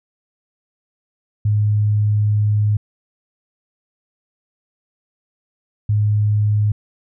sine tone pair in turn, 105 / 105 Hz, G#2 / G#2, +19 / +19 cents, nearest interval unison, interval 0 cents, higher neither, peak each -13 dBFS, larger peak neither, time 1.45-2.77 / 5.89-6.72 s, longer first, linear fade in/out 5 ms, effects none

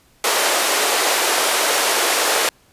pink band-pass noise, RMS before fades -18 dBFS, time 0.24-2.49 s, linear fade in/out 2 ms, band 420 to 13000 Hz, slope 24 dB/octave, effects pink hiss -55 dBFS RMS until 2.72 s + resampled to 32000 Hz

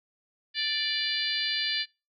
harmonic tone, 587.3 Hz, D5, in tune, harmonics 3 / 4 / 5 / 6 / 7 / 8, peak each -34 / -37 / -34 / -33 / -33 / -33 dBFS, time 0.54-1.86 s, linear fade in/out 50 ms, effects noise-tail reverb RT60 0.3 s tail -26 dB re dry

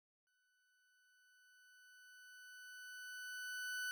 40% pulse tone with exponential growth, 1495 Hz, F#6, 17 cents sharp, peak -39 dBFS, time 0.27-3.91 s, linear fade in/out 0 ms, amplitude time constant 790 ms, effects none

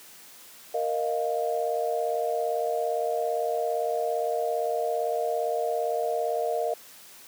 sine chord, Bb suspended fourth, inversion none, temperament just, 466.2 / 621.6 / 699.2 Hz, Bb4 / Eb5 / F5, 0 / -2 / +2 cents, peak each -29 dBFS, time 0.74-6.74 s, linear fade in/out 5 ms, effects white hiss -49 dBFS RMS until 7.27 s + high-pass 150 Hz 12 dB/octave

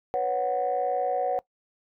sine chord, B suspended second, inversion none, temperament equal, 493.9 / 554.4 / 740 Hz, B4 / C#5 / F#5, 0 / 0 / 0 cents, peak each -29 / -28 / -25 dBFS, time 0.14-1.39 s, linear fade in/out 0 ms, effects noise-tail reverb RT60 0.1 s tail -21 dB re dry + tanh soft clip ceiling -17 dBFS

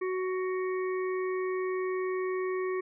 harmonic tone, 371.6 Hz, F#4, 7 cents sharp, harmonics 1 / 3 / 5 / 6, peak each -29 / -39 / -43 / -45 dBFS, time 0.01-2.81 s, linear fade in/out 10 ms, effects none

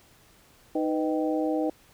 harmonic tone with a mistuned harmonic, 155.56 Hz, D#3, in tune, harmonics 2 / 3 / 4 / 5, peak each -26 / -30 / -32 / -34 dBFS, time 0.75-1.7 s, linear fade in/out 5 ms, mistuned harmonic 3, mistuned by +110 cents, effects pink hiss -58 dBFS RMS until 1.93 s

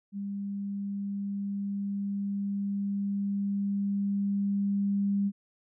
sine tone with level ramp, 200 Hz, G3, 35 cents sharp, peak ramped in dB -32 to -24 dBFS, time 0.12-5.32 s, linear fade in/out 50 ms, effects none

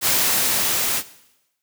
white noise with level ramp, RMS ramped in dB -18 to -22 dBFS, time 0.01-1.03 s, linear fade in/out 50 ms, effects noise-tail reverb RT60 0.9 s tail -17 dB re dry + high-pass 80 Hz 12 dB/octave

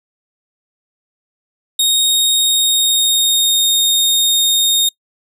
sawtooth tone with pitch glide, 3729 to 3699 Hz, A#7 to A#7, 0 to -14 cents, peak -8 dBFS, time 1.79-4.89 s, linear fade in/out 5 ms, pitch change -14 cents, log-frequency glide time 2.31-3.63 s, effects noise-tail reverb RT60 0.1 s tail -26 dB re dry

